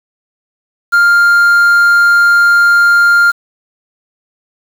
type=tone with quantisation; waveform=triangle; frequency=1400 Hz; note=F6; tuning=4 cents sharp; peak=-3 dBFS; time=0.92-3.32 s; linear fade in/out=20 ms; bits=5; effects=none